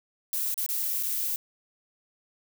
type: noise with dropouts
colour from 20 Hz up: violet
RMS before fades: -29 dBFS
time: 0.33-1.36 s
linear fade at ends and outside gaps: 1 ms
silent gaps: 0.542-0.578 / 0.663-0.689 / 1.028-1.032 s
effects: none